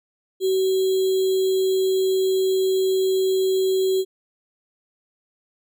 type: tone with sample-and-hold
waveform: sine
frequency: 378.8 Hz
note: F#4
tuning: 41 cents sharp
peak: -17 dBFS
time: 0.4-4.05 s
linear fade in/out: 50 ms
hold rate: 3675 Hz
effects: none